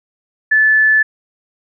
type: tone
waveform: sine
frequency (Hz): 1740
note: A6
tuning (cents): -20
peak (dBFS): -8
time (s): 0.51-1.03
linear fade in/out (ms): 10
effects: none